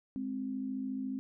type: tone pair together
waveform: sine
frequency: 208.8 / 262.9 Hz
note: G#3 / C4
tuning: +10 / +8 cents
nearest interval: major third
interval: 398 cents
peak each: -40 / -35 dBFS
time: 0.16-1.19 s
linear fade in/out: 0 ms
effects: none